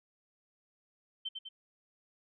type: tone with echo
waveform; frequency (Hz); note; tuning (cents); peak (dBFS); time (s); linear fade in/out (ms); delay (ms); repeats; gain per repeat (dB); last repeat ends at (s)
sine; 3101; G7; -19; -34; 1.25-1.29; 10; 100; 2; -4; 1.49
effects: none